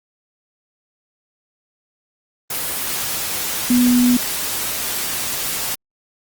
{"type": "tone in noise", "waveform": "sine", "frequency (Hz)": 246, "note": "B3", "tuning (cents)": -7, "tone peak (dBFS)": -11, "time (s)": [3.7, 4.17], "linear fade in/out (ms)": 5, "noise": "white", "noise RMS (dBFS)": -23, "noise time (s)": [2.5, 5.75], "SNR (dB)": 9, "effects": ["Opus 24 kbps"]}